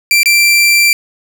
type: tone with dropouts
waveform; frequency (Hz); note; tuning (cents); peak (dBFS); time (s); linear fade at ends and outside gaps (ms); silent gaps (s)
sawtooth; 2353; D7; +3; -3; 0.11-0.93; 1; 0.232-0.258
effects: none